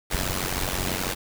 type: noise with amplitude modulation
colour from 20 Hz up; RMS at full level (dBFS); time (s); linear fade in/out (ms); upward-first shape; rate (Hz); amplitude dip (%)
pink; -24; 0.1-1.15; 20; sine; 92.1; 80
effects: none